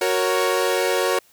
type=chord; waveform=sawtooth; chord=F# major; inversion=none; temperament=equal; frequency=370 / 466.2 / 554.4 Hz; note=F#4 / A#4 / C#5; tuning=0 / 0 / 0 cents; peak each=-19 dBFS; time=0.01-1.19 s; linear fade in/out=5 ms; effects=white hiss -56 dBFS RMS until 1.32 s